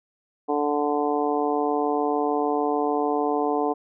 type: harmonic tone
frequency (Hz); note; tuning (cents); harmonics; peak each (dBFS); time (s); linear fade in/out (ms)
146.83; D3; 0; 2 / 3 / 4 / 5 / 6 / 7; -27 / -25 / -34 / -26 / -31 / -32; 0.48-3.74; 20
effects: none